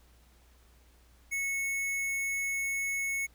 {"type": "tone with hard clipping", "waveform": "sine", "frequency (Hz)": 2201, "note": "C#7", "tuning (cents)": -13, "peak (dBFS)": -31, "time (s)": [1.31, 3.27], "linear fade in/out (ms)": 20, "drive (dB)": 18, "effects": ["added 60 Hz sine -59 dBFS peak until 3.34 s", "pink hiss -65 dBFS RMS until 3.34 s"]}